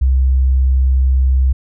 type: tone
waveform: sine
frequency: 65.3 Hz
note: C2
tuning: 3 cents flat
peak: -9 dBFS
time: 0.01-1.53 s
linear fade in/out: 10 ms
effects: none